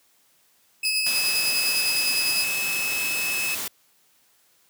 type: tone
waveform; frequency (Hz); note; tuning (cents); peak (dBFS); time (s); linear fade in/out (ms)
40% pulse; 2591; E7; -30; -24; 0.83-3.55; 5
type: tone with tremolo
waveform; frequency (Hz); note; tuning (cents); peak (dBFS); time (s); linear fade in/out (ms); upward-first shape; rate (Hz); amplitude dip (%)
sawtooth; 4978; D#8; 0; -19; 0.85-2.44; 0; sine; 9.9; 50
type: noise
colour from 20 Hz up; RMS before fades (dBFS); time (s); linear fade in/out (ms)
white; -30; 1.06-3.68; 5
effects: white hiss -62 dBFS RMS until 4.69 s + high-pass 100 Hz 12 dB/octave